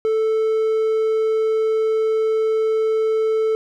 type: tone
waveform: triangle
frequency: 440 Hz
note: A4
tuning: in tune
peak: -14 dBFS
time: 0.05-3.55 s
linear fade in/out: 0 ms
effects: none